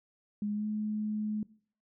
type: tone with pitch glide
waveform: sine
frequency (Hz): 207.7 to 212.8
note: G#3 to G#3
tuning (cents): 0 to +42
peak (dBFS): -30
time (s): 0.42-1.43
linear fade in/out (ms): 2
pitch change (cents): +42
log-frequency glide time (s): 0.53-0.66
effects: noise-tail reverb RT60 0.5 s tail -21 dB re dry